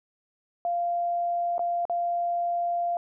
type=tone with dropouts; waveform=sine; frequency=694 Hz; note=F5; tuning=11 cents flat; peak=-24 dBFS; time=0.65-2.97 s; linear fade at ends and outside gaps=1 ms; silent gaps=1.581-1.593 / 1.853-1.897 s; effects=none